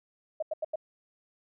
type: tone bursts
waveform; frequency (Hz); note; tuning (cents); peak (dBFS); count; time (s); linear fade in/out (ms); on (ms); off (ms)
sine; 626; D#5; +10; -28; 4; 0.4-0.758; 5; 25; 86
effects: none